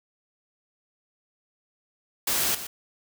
white noise with echo, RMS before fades -25 dBFS, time 2.27-2.55 s, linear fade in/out 5 ms, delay 120 ms, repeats 1, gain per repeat -11 dB, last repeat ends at 2.67 s, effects none

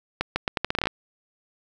accelerating click train, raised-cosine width 0.3 ms, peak -7 dBFS, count 12, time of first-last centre 0.21-0.871 s, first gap 150 ms, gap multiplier 0.79, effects 8-bit

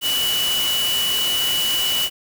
sine tone in noise, 2953 Hz, F#7, 4 cents flat, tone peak -19 dBFS, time 0.01-2.1 s, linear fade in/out 50 ms, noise white, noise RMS -25 dBFS, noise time 0.01-2.1 s, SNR +3 dB, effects none

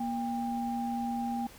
sine tone pair together, 237.2 / 797.8 Hz, A#3 / G5, +30 / +30 cents, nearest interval octave + major sixth, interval 2100 cents, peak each -32 / -34 dBFS, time 0-1.47 s, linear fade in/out 5 ms, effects pink hiss -52 dBFS RMS until 1.58 s

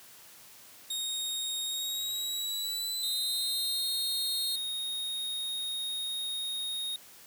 sawtooth tone with pitch glide, 3729 to 4210 Hz, A#7 to C8, 0 to +10 cents, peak -29 dBFS, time 0.9-4.56 s, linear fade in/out 5 ms, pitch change +210 cents, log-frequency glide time 1.66-3.88 s
square tone, 3729 Hz, A#7, in tune, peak -33 dBFS, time 3.03-6.96 s, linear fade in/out 2 ms
effects white hiss -53 dBFS RMS until 7.26 s + high-pass 80 Hz 12 dB/octave

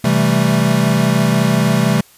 square chord, A minor seventh, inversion first, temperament equal, 130.81 / 164.81 / 196 / 220 Hz, C3 / E3 / G3 / A3, 0 / 0 / 0 / 0 cents, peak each -18 dBFS, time 0.04-2.01 s, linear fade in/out 5 ms, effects white hiss -47 dBFS RMS until 2.17 s + resampled to 32000 Hz

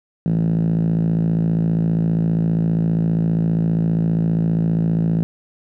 5% pulse tone with band-pass filter, 55 Hz, A1, in tune, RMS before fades -18 dBFS, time 0.26-5.23 s, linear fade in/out 0 ms, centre 170 Hz, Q 5.3, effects none

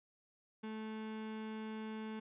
35% pulse tone, 218.2 Hz, A3, 14 cents flat, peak -40 dBFS, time 0.63-2.2 s, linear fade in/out 10 ms, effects resampled to 8000 Hz

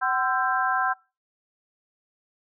sine tone cluster, 758 / 1032 / 1335 / 1581 Hz, F#5 / C6 / E6 / G6, +42 / -24 / +22 / +14 cents, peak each -27 dBFS, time 0.01-0.94 s, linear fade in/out 20 ms, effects noise-tail reverb RT60 0.3 s tail -23 dB re dry

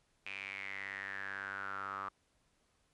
sawtooth tone with band-pass filter sweep, 98 Hz, G2, in tune, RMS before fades -43 dBFS, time 0.26-2.09 s, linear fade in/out 0 ms, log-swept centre 2500 to 1200 Hz, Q 8.5, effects pink hiss -75 dBFS RMS until 2.93 s + resampled to 24000 Hz

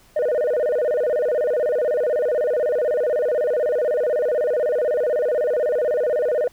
sine tone with vibrato, 546 Hz, C#5, 26 cents flat, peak -15 dBFS, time 0.16-6.48 s, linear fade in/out 5 ms, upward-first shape square, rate 16 Hz, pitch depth 190 cents each way, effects tanh soft clip ceiling -16 dBFS + pink hiss -54 dBFS RMS until 6.52 s

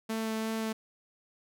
sawtooth tone with vibrato, 221.5 Hz, A3, 12 cents sharp, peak -27 dBFS, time 0.09-0.73 s, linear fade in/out 10 ms, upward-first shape sine, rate 2.8 Hz, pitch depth 9 cents each way, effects none

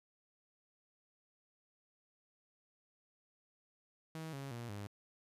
sawtooth tone with pitch steps, 160 / 137.69 / 118.49 / 101.96 Hz, D#3 / C#3 / A#2 / G#2, +49 / -11 / +29 / -31 cents, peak -39 dBFS, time 4.15-4.87 s, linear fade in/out 0 ms, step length 180 ms, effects resampled to 32000 Hz

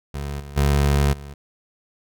25% pulse tone with level steps, 71 Hz, C#2, 42 cents sharp, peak -23 / -31 / -12 / -31 dBFS, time 0.14-1.34 s, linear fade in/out 5 ms, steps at 0.39 / 0.56 / 1.12 s, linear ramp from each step 20 ms, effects none

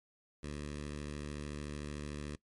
10% pulse tone with notch filter, 73.5 Hz, D2, 2 cents sharp, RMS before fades -42 dBFS, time 0.43-2.36 s, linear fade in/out 5 ms, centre 820 Hz, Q 1.1, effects noise-tail reverb RT60 0.1 s tail -21 dB re dry + MP3 48 kbps

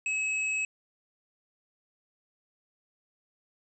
sine tone with hard clipping, 2572 Hz, E7, 43 cents flat, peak -29 dBFS, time 0.06-0.65 s, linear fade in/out 2 ms, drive 10 dB, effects resampled to 24000 Hz

